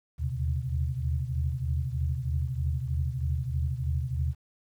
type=tone cluster; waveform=sine; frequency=76.6 / 79.8 / 125.6 / 138 Hz; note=D#2 / D#2 / B2 / C#3; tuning=-27 / +44 / +30 / -7 cents; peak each=-31 / -32 / -31 / -37 dBFS; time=0.18-4.35 s; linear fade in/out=50 ms; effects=10-bit